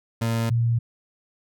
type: tone pair in turn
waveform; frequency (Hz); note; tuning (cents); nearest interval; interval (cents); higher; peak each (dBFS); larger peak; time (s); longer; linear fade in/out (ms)
30% pulse / sine; 114.7 / 116.84; A#2 / A#2; -28 / +4; unison; 32; second; -19 / -18; second; 0.21-0.5 / 0.5-0.79; neither; 10
effects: none